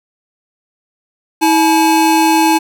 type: tone pair together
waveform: square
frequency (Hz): 322.5 / 857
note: E4 / A5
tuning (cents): -38 / -46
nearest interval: octave + perfect fourth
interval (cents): 1692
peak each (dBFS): -12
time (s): 1.41-2.59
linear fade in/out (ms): 20
effects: none